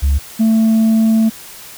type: tone pair in turn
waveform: sine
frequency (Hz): 70.2 / 222.1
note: C#2 / A3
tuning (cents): +22 / +16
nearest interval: octave + minor sixth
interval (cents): 1994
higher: second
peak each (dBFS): -8 / -6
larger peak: second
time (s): 0.02-0.19 / 0.39-1.3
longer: second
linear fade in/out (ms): 20
effects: tanh soft clip ceiling -8 dBFS + white hiss -35 dBFS RMS until 1.77 s